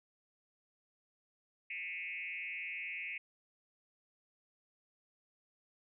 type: tone with frequency modulation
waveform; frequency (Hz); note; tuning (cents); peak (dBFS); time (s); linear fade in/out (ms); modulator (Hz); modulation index
sine; 2346; D7; -2; -39; 1.7-3.18; 5; 171; 1.7
effects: none